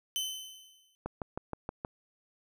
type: tone with exponential decay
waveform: sawtooth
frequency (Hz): 3049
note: G7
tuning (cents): -49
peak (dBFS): -26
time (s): 0.16-0.95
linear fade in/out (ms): 0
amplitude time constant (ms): 170
type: click train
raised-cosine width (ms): 1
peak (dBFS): -21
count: 6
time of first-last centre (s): 1.06-1.849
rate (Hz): 6.34
effects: none